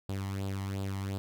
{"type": "tone with flanger", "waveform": "sawtooth", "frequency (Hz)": 97.5, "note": "G2", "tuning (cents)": -9, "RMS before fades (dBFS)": -35, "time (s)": [0.09, 1.18], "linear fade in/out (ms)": 0, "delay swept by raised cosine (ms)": [0.24, 1.01], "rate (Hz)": 2.8, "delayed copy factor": 0.65, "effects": []}